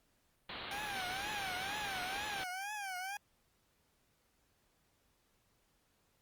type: low-pass noise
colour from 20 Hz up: white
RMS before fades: -44 dBFS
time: 0.49-2.44 s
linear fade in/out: 5 ms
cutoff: 4200 Hz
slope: 96 dB/octave
type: tone with vibrato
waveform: 20% pulse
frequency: 784 Hz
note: G5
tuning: in tune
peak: -35 dBFS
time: 0.71-3.17 s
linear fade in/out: 2 ms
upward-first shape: triangle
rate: 2.1 Hz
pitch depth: 160 cents each way
effects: pink hiss -75 dBFS RMS until 6.21 s + Opus 48 kbps